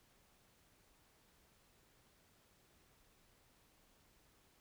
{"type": "silence", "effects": ["pink hiss -71 dBFS RMS until 4.6 s"]}